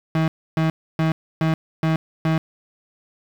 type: tone bursts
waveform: 35% pulse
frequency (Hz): 160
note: D#3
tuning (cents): +49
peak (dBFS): -15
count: 6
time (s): 0.15-2.38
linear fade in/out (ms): 2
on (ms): 130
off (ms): 290
effects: low-pass 3000 Hz 12 dB/octave + 7-bit